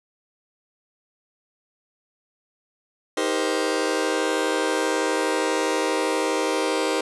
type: chord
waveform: sawtooth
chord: C minor seventh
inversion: first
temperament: just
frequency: 314 / 392.4 / 470.9 / 523.3 Hz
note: Eb4 / G4 / Bb4 / C5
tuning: +16 / +2 / +18 / 0 cents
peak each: -23 dBFS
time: 3.17-7.01 s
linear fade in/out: 5 ms
effects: resampled to 24000 Hz + 9-bit